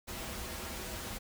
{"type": "noise with comb filter", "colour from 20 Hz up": "pink", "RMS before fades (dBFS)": -41, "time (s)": [0.07, 1.19], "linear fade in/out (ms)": 20, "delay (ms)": 6.9, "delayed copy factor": -0.6, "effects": []}